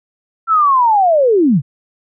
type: linear sweep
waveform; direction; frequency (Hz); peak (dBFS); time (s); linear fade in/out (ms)
sine; down; 1356 to 115.8; -8; 0.47-1.62; 50
effects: none